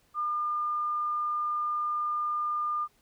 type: tone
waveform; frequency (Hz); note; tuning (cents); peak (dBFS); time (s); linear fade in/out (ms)
sine; 1206; D6; +46; -27; 0.14-2.88; 50
effects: pink hiss -67 dBFS RMS until 3.01 s